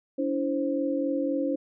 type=tone cluster; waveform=sine; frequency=283.3 / 327.2 / 526 Hz; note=C#4 / E4 / C5; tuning=+38 / -13 / +9 cents; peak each=-27 / -32 / -29 dBFS; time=0.18-1.56 s; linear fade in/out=10 ms; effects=none